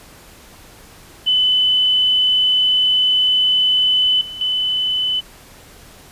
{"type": "tone with level steps", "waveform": "sine", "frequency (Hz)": 3012, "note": "F#7", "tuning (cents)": 30, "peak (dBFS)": [-12, -28, -16], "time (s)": [1.26, 5.21], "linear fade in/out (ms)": 20, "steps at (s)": [4.21, 4.41], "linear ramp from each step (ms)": 2, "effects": ["pink hiss -43 dBFS RMS until 6.11 s", "resampled to 32000 Hz"]}